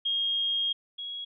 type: tone pair in turn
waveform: sine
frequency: 3247 / 3319 Hz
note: G#7 / G#7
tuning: -40 / -2 cents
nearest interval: unison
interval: 38 cents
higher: second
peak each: -25 / -34 dBFS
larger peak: first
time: 0.05-0.73 / 0.98-1.25 s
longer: first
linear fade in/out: 10 ms
effects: none